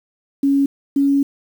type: tone pair in turn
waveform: sine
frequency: 277.8 / 279.1 Hz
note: C#4 / C#4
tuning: +4 / +12 cents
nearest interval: unison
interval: 8 cents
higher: second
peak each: -12 dBFS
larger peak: neither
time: 0.43-0.66 / 0.96-1.23 s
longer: second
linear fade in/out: 5 ms
effects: 7-bit